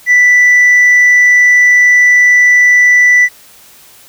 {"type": "tone with tanh clipping", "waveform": "sine", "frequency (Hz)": 1975.5, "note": "B6", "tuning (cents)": 0, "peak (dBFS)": -4, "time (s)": [0.06, 3.29], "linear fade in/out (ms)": 50, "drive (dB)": 1, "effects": ["white hiss -40 dBFS RMS until 4.08 s"]}